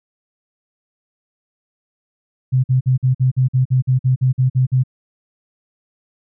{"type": "tone bursts", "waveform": "sine", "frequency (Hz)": 128.9, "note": "C3", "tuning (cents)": -26, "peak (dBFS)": -11, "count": 14, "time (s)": [2.52, 4.837], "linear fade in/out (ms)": 20, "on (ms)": 120, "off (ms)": 49, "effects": []}